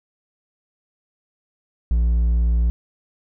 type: tone with hard clipping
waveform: sine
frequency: 58.27 Hz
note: A#1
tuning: in tune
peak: -16 dBFS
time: 1.91-2.7 s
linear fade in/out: 0 ms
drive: 3 dB
effects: none